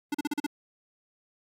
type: tone bursts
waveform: square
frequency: 293.7 Hz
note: D4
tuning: in tune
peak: -27 dBFS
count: 6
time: 0.12-0.465 s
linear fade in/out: 5 ms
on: 25 ms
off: 39 ms
effects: AAC 48 kbps